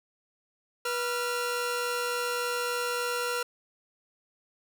sawtooth tone pair together, 486.5 / 1376 Hz, B4 / F6, -26 / -26 cents, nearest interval octave + tritone, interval 1800 cents, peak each -27 / -28 dBFS, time 0.85-3.43 s, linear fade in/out 5 ms, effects none

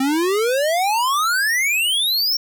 square exponential sweep, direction up, 259.1 to 5588 Hz, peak -17 dBFS, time 0-2.37 s, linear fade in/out 5 ms, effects none

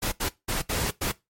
pink noise bursts at uneven times, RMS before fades -27 dBFS, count 5, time 0.02-0.12 / 0.2-0.29 / 0.48-0.62 / 0.69-0.91 / 1.01-1.12 s, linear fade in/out 10 ms, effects noise-tail reverb RT60 0.2 s tail -19 dB re dry + MP3 64 kbps

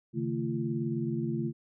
sine tone cluster, 136.9 / 155.8 / 223.9 / 342.4 Hz, C#3 / D#3 / A3 / F4, -21 / +3 / +30 / -34 cents, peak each -34 / -36 / -33 / -35 dBFS, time 0.13-1.53 s, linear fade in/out 50 ms, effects none

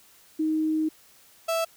sine / 35% pulse tone pair in turn, 313.2 / 659.1 Hz, D#4 / E5, +11 / 0 cents, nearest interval octave + minor second, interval 1289 cents, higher second, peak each -22 dBFS, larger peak neither, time 0.39-0.89 / 1.48-1.65 s, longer first, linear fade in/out 10 ms, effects white hiss -56 dBFS RMS until 1.76 s

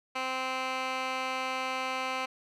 15% pulse tone with band-pass filter, 260 Hz, C4, 11 cents flat, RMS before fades -33 dBFS, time 0.15-2.26 s, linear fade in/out 10 ms, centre 1900 Hz, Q 1.2, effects none

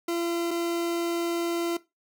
40% pulse tone pair in turn, 340.6 / 340.6 Hz, F4 / F4, -43 / -43 cents, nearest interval unison, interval 0 cents, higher neither, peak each -25 / -25 dBFS, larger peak neither, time 0.08-0.51 / 0.51-1.77 s, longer second, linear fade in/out 5 ms, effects noise-tail reverb RT60 0.2 s tail -17 dB re dry

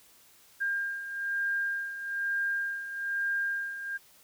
sine beating tone pair, 1603 / 1604.1 Hz, G6 / G6, +38 / +39 cents, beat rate 1.1 Hz, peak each -36 / -30 dBFS, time 0.6-3.98 s, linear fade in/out 20 ms, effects white hiss -59 dBFS RMS until 4.23 s

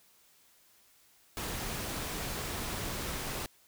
pink noise, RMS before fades -37 dBFS, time 1.37-3.46 s, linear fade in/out 0 ms, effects white hiss -64 dBFS RMS until 3.67 s

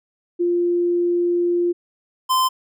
sine / square tone pair in turn, 348.9 / 1034.1 Hz, F4 / C6, -2 / -21 cents, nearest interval octave + perfect fifth, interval 1881 cents, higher second, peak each -16 dBFS, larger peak neither, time 0.39-1.73 / 2.29-2.49 s, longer first, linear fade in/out 20 ms, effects none

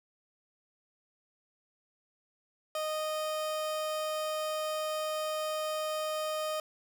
30% pulse tone, 619 Hz, D#5, 9 cents flat, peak -29 dBFS, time 2.75-6.6 s, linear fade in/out 2 ms, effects none

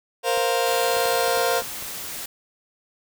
sawtooth chord, Bb suspended second, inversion none, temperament just, 466.2 / 524.4 / 699.2 Hz, Bb4 / C5 / F5, 0 / +4 / +2 cents, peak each -20 dBFS, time 0.23-1.63 s, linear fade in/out 50 ms
clicks, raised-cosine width 1 ms, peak -24 dBFS, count 7, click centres 0.375 / 0.969 / 1.057 / 1.28 / 1.374 / 1.621 / 1.825 s
white noise, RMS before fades -33 dBFS, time 0.66-2.26 s, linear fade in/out 5 ms
effects none

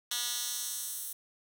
10% pulse tone with high-pass filter sweep, 241.6 Hz, B3, 38 cents flat, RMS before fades -36 dBFS, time 0.11-1.13 s, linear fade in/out 5 ms, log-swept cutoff 3500 to 11000 Hz, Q 0.98, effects none

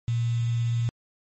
sine tone with quantisation, 117.5 Hz, A#2, 14 cents sharp, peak -22 dBFS, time 0.08-0.89 s, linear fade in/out 0 ms, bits 7, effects MP3 32 kbps

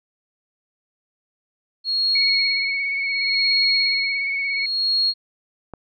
sine tone with tremolo, 4296 Hz, C8, 45 cents sharp, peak -16 dBFS, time 1.84-5.14 s, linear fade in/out 50 ms, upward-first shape sine, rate 0.7 Hz, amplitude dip 95%
sine tone with vibrato, 2222 Hz, C#7, 4 cents sharp, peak -21 dBFS, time 2.15-4.66 s, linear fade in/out 5 ms, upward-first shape sine, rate 17 Hz, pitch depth 23 cents each way
click, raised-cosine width 1 ms, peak -21 dBFS, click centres 5.737 s
effects none

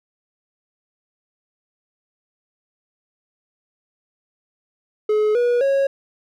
triangle tone with pitch steps, 425.8 / 483.5 / 549 Hz, G#4 / B4 / C#5, +43 / -37 / -17 cents, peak -13 dBFS, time 5.09-5.87 s, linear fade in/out 5 ms, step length 260 ms, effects none

